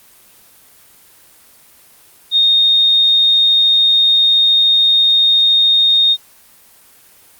sine tone, 3693 Hz, A#7, 17 cents flat, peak -8 dBFS, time 2.31-6.17 s, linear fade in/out 50 ms, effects white hiss -46 dBFS RMS until 7.39 s + Opus 24 kbps

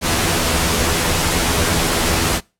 pink noise with comb filter, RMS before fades -17 dBFS, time 0.01-2.41 s, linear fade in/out 50 ms, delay 12 ms, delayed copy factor +0.6, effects noise-tail reverb RT60 0.3 s tail -25 dB re dry + low-pass 12000 Hz 12 dB/octave

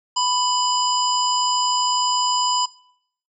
harmonic tone with a mistuned harmonic, 994 Hz, B5, 11 cents sharp, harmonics 1 / 3 / 5 / 7, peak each -20 / -27 / -24 / -26 dBFS, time 0.16-2.66 s, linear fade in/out 10 ms, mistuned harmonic 7, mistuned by +69 cents, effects noise-tail reverb RT60 0.7 s tail -22 dB re dry

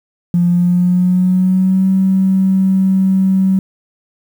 triangle tone with pitch glide, 174.6 to 190.4 Hz, F3 to F#3, 0 to +50 cents, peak -5 dBFS, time 0.34-3.59 s, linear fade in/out 2 ms, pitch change +150 cents, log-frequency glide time 0.45-1.89 s, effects tanh soft clip ceiling -7 dBFS + 7-bit

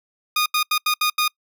15% pulse tone bursts at uneven times, 1229 Hz, D#6, 22 cents flat, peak -11 dBFS, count 6, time 0.36-0.46 / 0.54-0.63 / 0.71-0.78 / 0.86-0.94 / 1.01-1.1 / 1.18-1.28 s, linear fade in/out 5 ms, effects noise-tail reverb RT60 0.1 s tail -26 dB re dry

